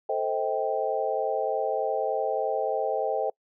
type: chord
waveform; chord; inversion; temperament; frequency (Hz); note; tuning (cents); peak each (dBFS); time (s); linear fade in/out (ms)
sine; A half-diminished seventh; none; equal with one note detuned; 440 / 523.3 / 634.2 / 784; A4 / C5 / Eb5 / G5; 0 / 0 / +33 / 0; -30; 0.09-3.3; 5
effects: noise-tail reverb RT60 0.1 s tail -26 dB re dry